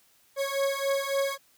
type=beating tone pair; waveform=40% pulse; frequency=549 / 552.6 Hz; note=C#5 / C#5; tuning=-17 / -6 cents; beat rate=3.6 Hz; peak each=-28 dBFS; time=0.36-1.38 s; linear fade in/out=50 ms; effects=white hiss -63 dBFS RMS until 1.57 s